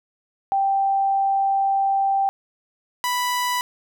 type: tone pair in turn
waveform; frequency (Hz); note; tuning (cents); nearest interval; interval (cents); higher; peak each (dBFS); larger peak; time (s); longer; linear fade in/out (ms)
sine / sawtooth; 784 / 987.8; G5 / B5; 0 / 0; major third; 400; second; -17 / -17; neither; 0.52-2.29 / 3.04-3.61; first; 0
effects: none